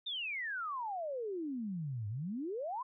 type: exponential two-way sweep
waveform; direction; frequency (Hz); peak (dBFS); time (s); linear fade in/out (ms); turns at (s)
sine; down then up; 3710 to 99.6 to 1073; -36; 0.06-2.83; 10; 2.08
effects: none